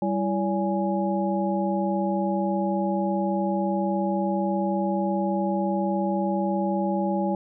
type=tone cluster; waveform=sine; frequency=196 / 334.5 / 571 / 831 Hz; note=G3 / E4 / D5 / G#5; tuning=0 / +25 / -49 / +1 cents; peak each=-25 / -29 / -29 / -29 dBFS; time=0.02-7.35 s; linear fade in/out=2 ms; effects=none